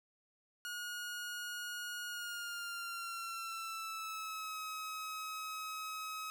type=tone with pitch glide; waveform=sawtooth; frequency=1440 to 1275.5 Hz; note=F#6 to D#6; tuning=-47 to +43 cents; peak=-37 dBFS; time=0.65-6.3 s; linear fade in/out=0 ms; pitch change=-210 cents; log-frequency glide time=2.08-4.58 s; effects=none